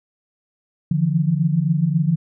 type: tone cluster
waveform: sine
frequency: 147.9 / 164.1 / 171.6 Hz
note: D3 / E3 / F3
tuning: +13 / -8 / -30 cents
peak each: -19 / -24 / -19 dBFS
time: 0.91-2.16 s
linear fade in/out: 5 ms
effects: none